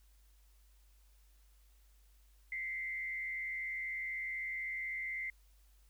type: tone with frequency modulation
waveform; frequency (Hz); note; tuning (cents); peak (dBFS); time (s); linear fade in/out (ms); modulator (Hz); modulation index
sine; 2076; C7; -14; -37; 2.52-5.3; 2; 95.9; 0.7
effects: added 50 Hz sine -62 dBFS peak until 5.89 s + white hiss -73 dBFS RMS until 5.89 s